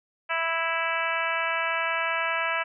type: harmonic tone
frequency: 329.6 Hz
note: E4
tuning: in tune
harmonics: 2 / 3 / 4 / 5 / 6 / 7 / 8 / 9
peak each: -33 / -32 / -31 / -31 / -35 / -32 / -33 / -39 dBFS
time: 0.29-2.64 s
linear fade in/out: 20 ms
effects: none